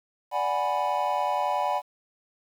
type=chord; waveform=triangle; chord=G# half-diminished seventh; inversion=second; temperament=equal; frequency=587.3 / 740 / 830.6 / 987.8 Hz; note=D5 / F#5 / G#5 / B5; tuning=0 / 0 / 0 / 0 cents; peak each=-29 / -27 / -27 / -27 dBFS; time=0.31-1.82 s; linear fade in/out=50 ms; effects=9-bit